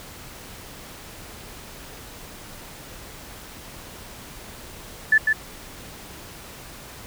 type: tone with echo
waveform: sine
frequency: 1745 Hz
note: A6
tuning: 15 cents flat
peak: -12 dBFS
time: 5.12-5.18 s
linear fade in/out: 5 ms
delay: 150 ms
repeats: 1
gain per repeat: -4 dB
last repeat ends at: 5.33 s
effects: pink hiss -41 dBFS RMS until 7.06 s